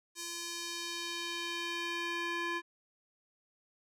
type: tone with band-pass filter sweep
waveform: square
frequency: 342.5 Hz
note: F4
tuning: 34 cents flat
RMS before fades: -38 dBFS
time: 0.15-2.62 s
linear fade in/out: 50 ms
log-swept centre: 6900 to 1700 Hz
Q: 1.2
effects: none